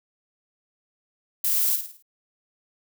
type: noise with echo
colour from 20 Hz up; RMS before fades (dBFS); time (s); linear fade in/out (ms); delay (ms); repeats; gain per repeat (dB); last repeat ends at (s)
violet; -23; 1.44-1.76; 5; 53; 5; -7; 2.025
effects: none